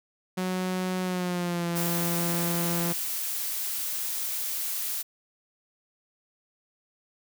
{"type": "tone with pitch glide", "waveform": "sawtooth", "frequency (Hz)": [184.4, 171.06], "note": ["F#3", "F3"], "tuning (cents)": [-6, -36], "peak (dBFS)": -23, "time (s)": [0.37, 2.93], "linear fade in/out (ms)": 10, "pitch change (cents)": -130, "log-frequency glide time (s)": [1.02, 1.67]}
{"type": "noise", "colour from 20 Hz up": "blue", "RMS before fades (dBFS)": -31, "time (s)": [1.75, 5.03], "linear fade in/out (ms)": 20}
{"effects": []}